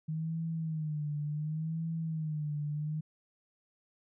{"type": "tone with vibrato", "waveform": "sine", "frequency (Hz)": 155.56, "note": "D#3", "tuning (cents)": 0, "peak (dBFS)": -32, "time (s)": [0.08, 3.01], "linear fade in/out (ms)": 10, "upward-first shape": "sine", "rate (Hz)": 0.69, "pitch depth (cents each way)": 89, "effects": []}